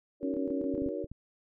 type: chord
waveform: sine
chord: D# minor seventh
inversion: none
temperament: just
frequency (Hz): 311.1 / 373.4 / 466.7 / 560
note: D#4 / F#4 / A#4 / C#5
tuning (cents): 0 / +16 / +2 / +18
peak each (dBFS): -38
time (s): 0.2-1.07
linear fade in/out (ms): 50
type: tone bursts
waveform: sine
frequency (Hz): 277.2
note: C#4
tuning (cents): 0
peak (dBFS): -31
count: 5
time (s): 0.23-0.888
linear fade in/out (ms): 0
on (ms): 110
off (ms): 27
type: clicks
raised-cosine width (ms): 5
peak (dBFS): -30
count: 5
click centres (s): 0.741 / 0.82 / 0.862 / 1.043 / 1.116
effects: none